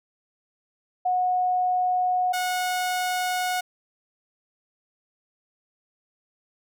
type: tone pair in turn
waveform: sine / sawtooth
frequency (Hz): 730 / 730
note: F#5 / F#5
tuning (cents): -24 / -24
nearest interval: unison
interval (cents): 0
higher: neither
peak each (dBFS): -20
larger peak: neither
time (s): 1.05-2.33 / 2.33-3.61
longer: neither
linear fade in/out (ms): 10
effects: none